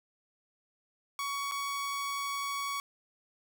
sawtooth tone with dropouts, 1122 Hz, C#6, 21 cents sharp, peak -29 dBFS, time 1.19-2.8 s, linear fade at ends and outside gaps 1 ms, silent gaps 1.513-1.519 s, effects none

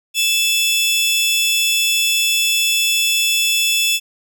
sawtooth tone pair together, 2637 / 3431 Hz, E7 / A7, 0 / -44 cents, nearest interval perfect fourth, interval 456 cents, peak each -14 dBFS, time 0.14-4 s, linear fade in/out 50 ms, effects none

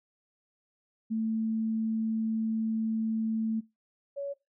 sine tone pair in turn, 222 / 561.8 Hz, A3 / C#5, +16 / +23 cents, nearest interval octave + major third, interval 1607 cents, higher second, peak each -27 / -32 dBFS, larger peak first, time 1.1-3.61 / 4.16-4.34 s, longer first, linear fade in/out 20 ms, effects noise-tail reverb RT60 0.2 s tail -20 dB re dry

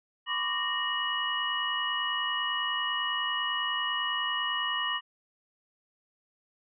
sine tone cluster, 1006 / 1114 / 1184 / 1852 / 2916 Hz, B5 / C#6 / D6 / A#6 / F#7, +32 / +8 / +14 / -12 / -26 cents, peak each -37 / -38 / -36 / -33 / -31 dBFS, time 0.26-5.01 s, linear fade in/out 50 ms, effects none

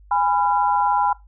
sine tone cluster, 822 / 995 / 1374 Hz, G#5 / B5 / F6, -18 / +13 / -29 cents, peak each -19 / -20 / -27 dBFS, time 0.11-1.13 s, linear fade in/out 5 ms, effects noise-tail reverb RT60 0.2 s tail -20 dB re dry + added 50 Hz sine -45 dBFS peak until 1.27 s

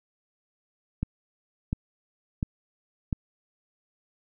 click train, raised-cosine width 5 ms, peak -14 dBFS, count 4, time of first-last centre 1.03-3.128 s, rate 1.43 Hz, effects none

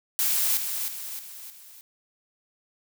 blue noise with echo, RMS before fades -24 dBFS, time 0.19-0.57 s, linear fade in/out 0 ms, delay 310 ms, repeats 4, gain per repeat -6 dB, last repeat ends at 1.81 s, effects none

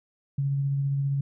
sine tone with tremolo, 139.1 Hz, C#3, 6 cents sharp, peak -22 dBFS, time 0.38-1.21 s, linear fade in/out 5 ms, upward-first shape triangle, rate 15 Hz, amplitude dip 25%, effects none

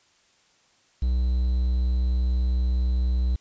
triangle tone with quantisation, 62.1 Hz, B1, 10 cents sharp, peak -18 dBFS, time 1.02-3.36 s, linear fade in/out 5 ms, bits 8, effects white hiss -62 dBFS RMS until 3.4 s + resampled to 16000 Hz

